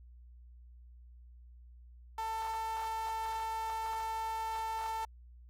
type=tone with high-pass filter; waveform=sawtooth; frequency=445.3 Hz; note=A4; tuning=21 cents sharp; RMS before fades=-37 dBFS; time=2.18-5.05 s; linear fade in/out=2 ms; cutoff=900 Hz; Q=5.6; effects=added 60 Hz sine -52 dBFS peak until 5.49 s + AAC 48 kbps